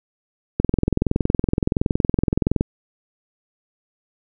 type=click train; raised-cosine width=3 ms; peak=-4 dBFS; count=44; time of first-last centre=0.6-2.609 s; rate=21.4 Hz; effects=none